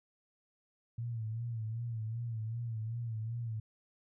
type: tone with vibrato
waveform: sine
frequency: 114 Hz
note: A#2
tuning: 38 cents flat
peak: -35 dBFS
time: 0.98-3.6 s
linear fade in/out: 5 ms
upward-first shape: sine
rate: 2.6 Hz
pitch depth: 76 cents each way
effects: none